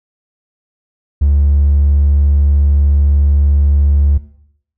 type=tone; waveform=triangle; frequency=71.6 Hz; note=D2; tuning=43 cents flat; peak=-5 dBFS; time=1.21-4.18 s; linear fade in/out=10 ms; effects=noise-tail reverb RT60 0.7 s tail -18 dB re dry + tanh soft clip ceiling -2 dBFS